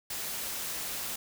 white noise, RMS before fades -36 dBFS, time 0.1-1.16 s, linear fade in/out 5 ms, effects none

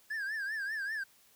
triangle tone with vibrato, 1679 Hz, G#6, 18 cents sharp, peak -32 dBFS, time 0.1-1.04 s, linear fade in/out 10 ms, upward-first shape triangle, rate 5.1 Hz, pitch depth 150 cents each way, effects white hiss -64 dBFS RMS until 1.35 s

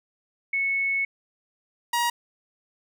sine / sawtooth tone pair in turn, 2204 / 950.5 Hz, C#7 / A#5, -11 / +33 cents, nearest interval octave + minor third, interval 1456 cents, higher first, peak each -22 / -18 dBFS, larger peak second, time 0.53-1.05 / 1.93-2.1 s, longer first, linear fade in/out 5 ms, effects none

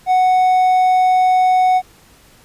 triangle tone, 740 Hz, F#5, in tune, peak -8 dBFS, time 0.06-1.82 s, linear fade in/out 50 ms, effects pink hiss -48 dBFS RMS until 2.44 s + resampled to 32000 Hz

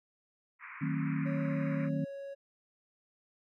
white band-pass noise, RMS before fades -47 dBFS, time 0.59-1.9 s, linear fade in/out 50 ms, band 980 to 2400 Hz, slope 96 dB/octave
sine chord, D# diminished seventh, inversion none, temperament just, 155.56 / 186.68 / 224 / 268.8 Hz, D#3 / F#3 / A3 / C4, 0 / +16 / +31 / +47 cents, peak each -33 / -39 / -39 / -35 dBFS, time 0.81-2.05 s, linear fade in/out 10 ms
triangle tone, 554.4 Hz, C#5, in tune, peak -38 dBFS, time 1.25-2.35 s, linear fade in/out 20 ms
effects none

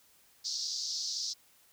white band-pass noise, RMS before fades -36 dBFS, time 0.44-1.34 s, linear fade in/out 20 ms, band 4300 to 5800 Hz, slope 48 dB/octave, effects white hiss -64 dBFS RMS until 1.72 s

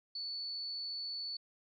sine tone, 4457 Hz, C#8, 9 cents sharp, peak -38 dBFS, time 0.15-1.37 s, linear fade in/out 5 ms, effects none

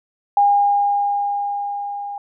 sine tone with level ramp, 811 Hz, G#5, 41 cents flat, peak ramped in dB -10 to -26 dBFS, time 0.37-2.18 s, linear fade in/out 2 ms, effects none

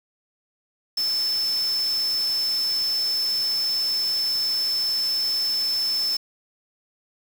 sine tone in noise, 5274 Hz, E8, in tune, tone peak -21 dBFS, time 0.97-6.17 s, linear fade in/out 5 ms, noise white, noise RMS -37 dBFS, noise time 0.97-6.17 s, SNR +13 dB, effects none

